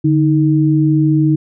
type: tone pair together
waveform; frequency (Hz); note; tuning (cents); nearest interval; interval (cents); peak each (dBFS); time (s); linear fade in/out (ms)
sine; 147.36 / 313.6; D3 / D#4; +6 / +14; octave + minor second; 1308; -12; 0.04-1.36; 10
effects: none